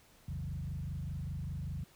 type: tone with frequency modulation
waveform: sine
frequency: 111.2 Hz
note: A2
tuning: 19 cents sharp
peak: -36 dBFS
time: 0.28-1.84 s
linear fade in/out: 5 ms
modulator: 25.1 Hz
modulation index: 2.2
effects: pink hiss -63 dBFS RMS until 1.95 s